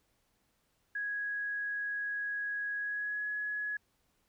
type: tone with pitch glide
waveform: sine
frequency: 1661.2 to 1686.3 Hz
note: G#6 to G#6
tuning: 0 to +26 cents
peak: -33 dBFS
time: 0.95-3.77 s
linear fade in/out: 5 ms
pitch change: +26 cents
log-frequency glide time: 2.77-3.27 s
effects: pink hiss -75 dBFS RMS until 4.28 s